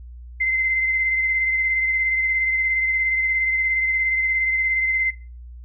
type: tone with vibrato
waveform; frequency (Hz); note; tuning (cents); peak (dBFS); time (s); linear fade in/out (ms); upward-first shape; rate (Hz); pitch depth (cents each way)
sine; 2070; C7; -19; -18; 0.4-5.11; 10; sine; 17; 15
effects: noise-tail reverb RT60 0.3 s tail -17 dB re dry + added 60 Hz sine -36 dBFS peak until 5.64 s